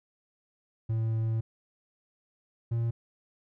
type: tone pair in turn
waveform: triangle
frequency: 112.1 / 116.06 Hz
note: A2 / A#2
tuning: +33 / -7 cents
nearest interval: minor second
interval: 60 cents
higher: second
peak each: -24 dBFS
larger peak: neither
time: 0.89-1.41 / 2.71-2.91 s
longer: first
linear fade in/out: 10 ms
effects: none